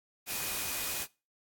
sine tone in noise, 2471 Hz, D#7, 13 cents flat, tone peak -44 dBFS, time 0.26-1.07 s, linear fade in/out 50 ms, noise white, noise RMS -35 dBFS, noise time 0.26-1.07 s, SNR -12 dB, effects noise-tail reverb RT60 0.3 s tail -23 dB re dry + AAC 64 kbps

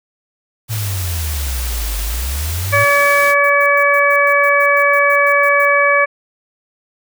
white noise, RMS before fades -26 dBFS, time 0.68-3.35 s, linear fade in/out 50 ms
sine exponential two-way sweep, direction down then up, 112.4 to 49 to 112.4 Hz, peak -18 dBFS, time 0.69-2.85 s, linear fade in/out 20 ms, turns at 1.97 s
harmonic tone, 570 Hz, C#5, 48 cents sharp, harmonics 1 / 2 / 3 / 4, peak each -15 / -15 / -15 / -15 dBFS, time 2.72-6.06 s, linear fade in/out 20 ms
violet noise bursts, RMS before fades -34 dBFS, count 14, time 3.44-5.654 s, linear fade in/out 0 ms, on 56 ms, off 110 ms
effects none

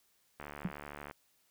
click train, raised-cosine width 0.5 ms, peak -29 dBFS, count 53, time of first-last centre 0.4-1.111 s, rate 73.1 Hz
sine tone with exponential decay, 180.5 Hz, F#3, 43 cents flat, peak -27 dBFS, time 0.65-0.72 s, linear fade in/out 2 ms, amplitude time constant 15 ms
effects white hiss -72 dBFS RMS until 1.5 s

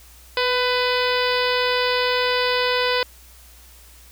harmonic tone with a mistuned harmonic, 499.9 Hz, B4, 21 cents sharp, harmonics 1 / 2 / 3 / 4 / 5 / 6 / 7 / 8 / 9 / 10, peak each -22 / -25 / -27 / -28 / -29 / -30 / -30 / -31 / -32 / -32 dBFS, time 0.37-3.03 s, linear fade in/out 2 ms, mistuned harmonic 1, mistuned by -15 cents, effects added 60 Hz sine -47 dBFS peak until 4.11 s + white hiss -49 dBFS RMS until 4.11 s

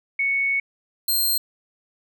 sine / 5% pulse tone pair in turn, 2217 / 4185 Hz, C#7 / C8, 0 / 0 cents, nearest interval major seventh, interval 1100 cents, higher second, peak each -19 / -12 dBFS, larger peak second, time 0.19-0.6 / 1.08-1.38 s, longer first, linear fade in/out 5 ms, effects none

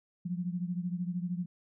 sine beating tone pair, 174.61 / 187.61 Hz, F3 / F#3, 0 / +24 cents, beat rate 13 Hz, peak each -33 / -37 dBFS, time 0.25-1.46 s, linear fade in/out 10 ms, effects none

